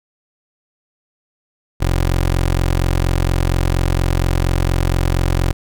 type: tone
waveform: 20% pulse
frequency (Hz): 44.26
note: F1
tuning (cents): +24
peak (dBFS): -9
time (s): 1.8-5.53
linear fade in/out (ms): 20
effects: none